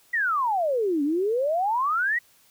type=exponential two-way sweep; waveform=sine; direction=down then up; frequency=1975.5 to 277.2 to 1975.5 Hz; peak=-21 dBFS; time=0.13-2.19 s; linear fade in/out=10 ms; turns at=1.03 s; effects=white hiss -59 dBFS RMS until 2.5 s